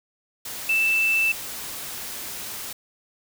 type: tone in noise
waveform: sine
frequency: 2650 Hz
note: E7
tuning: 9 cents sharp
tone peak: -18 dBFS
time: 0.69-1.32 s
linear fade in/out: 5 ms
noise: white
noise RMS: -34 dBFS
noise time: 0.45-2.73 s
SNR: +13 dB
effects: none